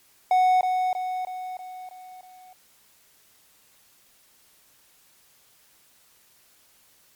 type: tone with echo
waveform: triangle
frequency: 739 Hz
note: F#5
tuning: 2 cents flat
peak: -14 dBFS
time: 0.31-0.61 s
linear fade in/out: 2 ms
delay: 320 ms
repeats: 6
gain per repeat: -5 dB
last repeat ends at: 2.53 s
effects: white hiss -59 dBFS RMS until 7.15 s + MP3 96 kbps